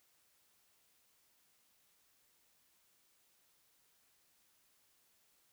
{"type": "silence", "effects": ["white hiss -73 dBFS RMS until 5.52 s"]}